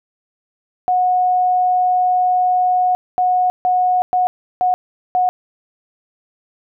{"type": "tone bursts at uneven times", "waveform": "sine", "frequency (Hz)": 730, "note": "F#5", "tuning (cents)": -24, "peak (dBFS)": -12, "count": 6, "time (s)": [[0.88, 2.95], [3.18, 3.5], [3.65, 4.02], [4.13, 4.27], [4.61, 4.74], [5.15, 5.29]], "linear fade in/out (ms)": 0, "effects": []}